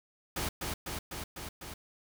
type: noise with echo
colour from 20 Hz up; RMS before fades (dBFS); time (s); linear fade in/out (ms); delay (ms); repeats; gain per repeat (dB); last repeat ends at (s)
pink; -34; 0.36-0.49; 5; 250; 5; -2; 1.74
effects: none